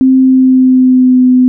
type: tone with pitch glide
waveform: sine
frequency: 261.6 to 253.1 Hz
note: C4 to B3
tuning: 0 to +43 cents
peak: -3 dBFS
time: 0.01-1.48 s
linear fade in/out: 0 ms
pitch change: -57 cents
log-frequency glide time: 0.18-1.24 s
effects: none